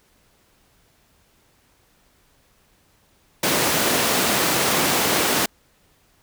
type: high-pass noise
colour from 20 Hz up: pink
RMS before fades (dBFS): -20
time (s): 3.43-5.46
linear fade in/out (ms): 5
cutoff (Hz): 210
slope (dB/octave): 12
effects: pink hiss -60 dBFS RMS until 6.22 s

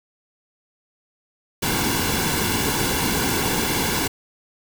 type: noise with comb filter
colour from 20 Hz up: pink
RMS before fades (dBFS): -22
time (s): 1.62-4.08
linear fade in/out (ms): 10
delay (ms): 1.6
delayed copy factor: -0.65
effects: none

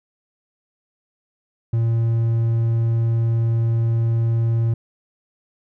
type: tone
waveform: triangle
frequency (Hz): 114.9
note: A#2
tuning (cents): -25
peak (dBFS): -14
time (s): 1.73-4.74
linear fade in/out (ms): 5
effects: none

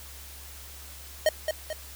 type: tone with echo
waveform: square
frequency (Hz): 622.3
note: D#5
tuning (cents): 0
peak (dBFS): -19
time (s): 1.26-1.29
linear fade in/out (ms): 2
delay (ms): 220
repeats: 2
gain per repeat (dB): -6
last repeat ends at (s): 1.73
effects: added 69 Hz sine -46 dBFS peak until 1.95 s + white hiss -46 dBFS RMS until 1.95 s

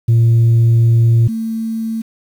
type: tone pair in turn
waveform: sine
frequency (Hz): 115.6 / 224.2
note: A#2 / A3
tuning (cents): -14 / +33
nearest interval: major seventh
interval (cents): 1147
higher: second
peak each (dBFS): -5 / -17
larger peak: first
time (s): 0.08-1.28 / 1.28-2.02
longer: first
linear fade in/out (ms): 10
effects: tanh soft clip ceiling -6 dBFS + 7-bit

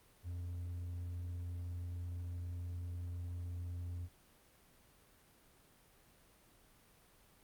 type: tone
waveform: triangle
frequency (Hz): 87.4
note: F2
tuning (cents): +2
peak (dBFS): -38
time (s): 0.23-4.09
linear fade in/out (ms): 50
effects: pink hiss -66 dBFS RMS until 7.43 s + Opus 32 kbps

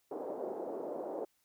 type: band-pass noise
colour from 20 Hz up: pink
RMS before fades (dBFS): -40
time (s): 0.11-1.25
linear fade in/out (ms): 5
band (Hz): 350 to 670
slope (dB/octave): 24
effects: white hiss -75 dBFS RMS until 1.44 s

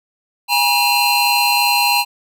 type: tone cluster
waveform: square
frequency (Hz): 820 / 961 / 2695 / 4143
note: G#5 / B5 / E7 / C8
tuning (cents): -22 / -48 / +38 / -18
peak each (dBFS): -19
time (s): 0.48-2.05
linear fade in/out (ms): 50
effects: none

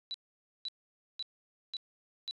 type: tone bursts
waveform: sine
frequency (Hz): 3951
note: B7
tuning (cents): 0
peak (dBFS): -35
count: 5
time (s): 0.11-2.31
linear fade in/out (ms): 0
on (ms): 32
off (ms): 510
effects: resampled to 24000 Hz

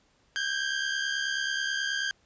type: tone pair together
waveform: sawtooth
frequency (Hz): 1558 / 1627.3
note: G6 / G#6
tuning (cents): -11 / -36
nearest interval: minor second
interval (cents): 75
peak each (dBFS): -27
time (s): 0.36-2.11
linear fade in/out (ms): 0
effects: pink hiss -66 dBFS RMS until 2.25 s + resampled to 16000 Hz

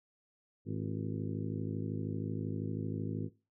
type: harmonic tone with a mistuned harmonic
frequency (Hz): 52.8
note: G#1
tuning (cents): +29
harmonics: 2 / 3 / 4 / 5 / 6 / 7 / 8 / 9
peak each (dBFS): -39 / -40 / -42 / -41 / -46 / -46 / -50 / -52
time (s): 0.65-3.3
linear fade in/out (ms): 50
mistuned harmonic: 6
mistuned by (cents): +100
effects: noise-tail reverb RT60 0.3 s tail -19 dB re dry

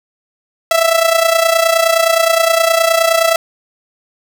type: tone with amplitude modulation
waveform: sawtooth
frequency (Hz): 661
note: E5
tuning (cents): +5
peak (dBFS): -3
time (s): 0.71-3.36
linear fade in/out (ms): 2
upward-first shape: sine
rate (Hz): 29.6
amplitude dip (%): 70
effects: none

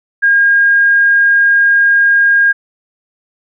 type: tone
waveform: sine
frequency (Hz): 1620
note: G#6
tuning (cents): -43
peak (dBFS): -6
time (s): 0.22-2.53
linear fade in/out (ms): 20
effects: none

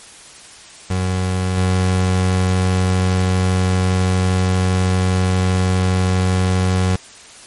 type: tone with level steps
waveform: 30% pulse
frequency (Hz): 92.5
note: F#2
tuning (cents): 0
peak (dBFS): -14 / -11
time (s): 0.9-6.96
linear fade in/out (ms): 5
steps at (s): 1.57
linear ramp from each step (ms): 5
effects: white hiss -40 dBFS RMS until 7.46 s + MP3 48 kbps

